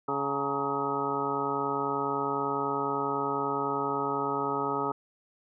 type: harmonic tone with a mistuned harmonic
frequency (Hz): 140.3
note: C#3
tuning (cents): +21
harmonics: 1 / 2 / 3 / 4 / 5 / 6 / 7 / 8 / 9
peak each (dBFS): -42 / -36 / -33 / -41 / -40 / -36 / -35 / -40 / -32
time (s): 0.08-4.92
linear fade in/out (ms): 5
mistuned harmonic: 7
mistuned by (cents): -91
effects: none